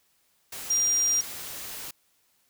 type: tone in noise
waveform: sine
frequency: 5700 Hz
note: F8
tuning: 34 cents sharp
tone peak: -21 dBFS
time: 0.7-1.21 s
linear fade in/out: 5 ms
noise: white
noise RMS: -38 dBFS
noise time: 0.52-1.91 s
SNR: +14 dB
effects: white hiss -68 dBFS RMS until 2.49 s